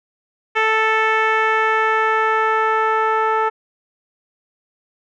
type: tone with low-pass filter sweep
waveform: 10% pulse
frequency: 440 Hz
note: A4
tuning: in tune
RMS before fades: -17 dBFS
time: 0.55-3.5 s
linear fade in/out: 20 ms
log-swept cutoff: 2300 to 1200 Hz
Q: 1.5
effects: none